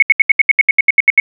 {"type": "tone bursts", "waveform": "sine", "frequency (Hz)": 2200, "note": "C#7", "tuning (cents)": -14, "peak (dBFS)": -3, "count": 13, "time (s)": [0, 1.2], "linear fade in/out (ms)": 2, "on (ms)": 24, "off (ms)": 74, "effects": []}